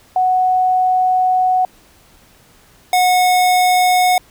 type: tone pair in turn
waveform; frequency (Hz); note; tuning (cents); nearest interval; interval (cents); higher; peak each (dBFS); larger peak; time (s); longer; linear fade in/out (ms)
sine / square; 740 / 729.8; F#5 / F#5; 0 / -24; unison; 24; first; -11; neither; 0.16-1.65 / 2.93-4.18; first; 2
effects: pink hiss -49 dBFS RMS until 4.3 s